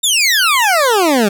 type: exponential sweep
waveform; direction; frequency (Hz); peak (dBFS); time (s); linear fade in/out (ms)
20% pulse; down; 3729 to 192.9; -5; 0.03-1.29; 10
effects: none